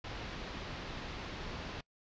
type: low-pass noise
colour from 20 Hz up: pink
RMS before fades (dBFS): -43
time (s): 0.04-1.81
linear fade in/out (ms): 5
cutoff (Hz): 4700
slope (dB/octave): 24
effects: noise-tail reverb RT60 0.1 s tail -24 dB re dry + resampled to 16000 Hz